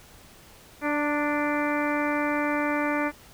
harmonic tone with a mistuned harmonic, 293.7 Hz, D4, in tune, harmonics 1 / 2 / 3 / 4 / 5 / 6 / 7 / 8, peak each -27 / -30 / -32 / -33 / -34 / -35 / -35 / -36 dBFS, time 0.81-3.12 s, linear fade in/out 50 ms, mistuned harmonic 3, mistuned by +25 cents, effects pink hiss -51 dBFS RMS until 3.33 s

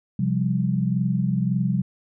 sine chord, C suspended fourth, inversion none, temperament just, 130.81 / 174.42 / 196.22 Hz, C3 / F3 / G3, 0 / -2 / +2 cents, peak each -24 dBFS, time 0.19-1.82 s, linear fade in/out 5 ms, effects none

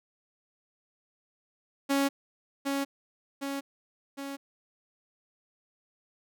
sawtooth tone with echo, 277.2 Hz, C#4, in tune, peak -20 dBFS, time 1.89-2.09 s, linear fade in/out 20 ms, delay 760 ms, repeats 3, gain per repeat -4 dB, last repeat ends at 4.37 s, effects none

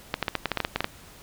clicks, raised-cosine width 0.3 ms, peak -8 dBFS, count 12, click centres 0.141 / 0.227 / 0.282 / 0.353 / 0.457 / 0.517 / 0.573 / 0.603 / 0.649 / 0.76 / 0.806 / 0.844 s, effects pink hiss -49 dBFS RMS until 1.22 s

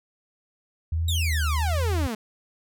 sine tone with vibrato, 79.4 Hz, D#2, 36 cents sharp, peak -22 dBFS, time 0.92-2.07 s, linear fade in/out 5 ms, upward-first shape sine, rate 1.3 Hz, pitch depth 94 cents each way
sawtooth exponential sweep, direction down, 3859 to 207.7 Hz, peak -24 dBFS, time 1.08-2.15 s, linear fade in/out 5 ms
effects none

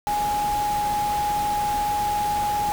sine tone in noise, 830.6 Hz, G#5, in tune, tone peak -21 dBFS, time 0.07-2.72 s, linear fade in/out 0 ms, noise pink, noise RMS -33 dBFS, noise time 0.07-2.72 s, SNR +9 dB, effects none

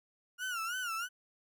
35% pulse tone with vibrato, 1414 Hz, F6, 21 cents sharp, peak -33 dBFS, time 0.38-1.09 s, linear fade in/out 50 ms, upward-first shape sine, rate 3.1 Hz, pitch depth 130 cents each way, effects none

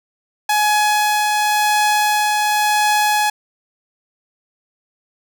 sawtooth tone with tremolo, 842 Hz, G#5, 24 cents sharp, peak -9 dBFS, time 0.49-3.3 s, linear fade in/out 5 ms, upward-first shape triangle, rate 0.93 Hz, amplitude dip 25%, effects none

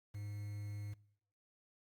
triangle tone with quantisation, 103.1 Hz, G#2, 12 cents flat, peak -40 dBFS, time 0.14-0.94 s, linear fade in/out 10 ms, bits 10, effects noise-tail reverb RT60 0.7 s tail -23 dB re dry + Opus 48 kbps

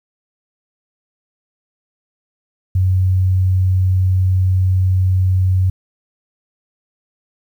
sine tone, 93.1 Hz, F#2, 11 cents sharp, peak -11 dBFS, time 2.75-5.7 s, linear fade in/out 5 ms, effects 8-bit

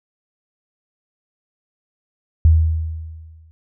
sine tone with exponential decay, 80.1 Hz, E2, 49 cents flat, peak -6 dBFS, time 2.45-3.51 s, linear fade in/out 0 ms, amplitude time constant 230 ms, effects none

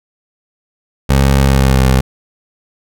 20% pulse tone with pitch glide, 68 to 65.27 Hz, C#2 to C2, -33 to -4 cents, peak -3 dBFS, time 1.09-2.01 s, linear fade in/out 10 ms, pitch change -71 cents, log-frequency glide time 1.44-1.82 s, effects none

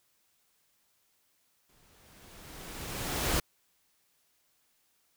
pink noise with exponential growth, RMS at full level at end -27 dBFS, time 1.69-3.4 s, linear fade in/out 5 ms, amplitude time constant 370 ms, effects white hiss -72 dBFS RMS until 5.16 s

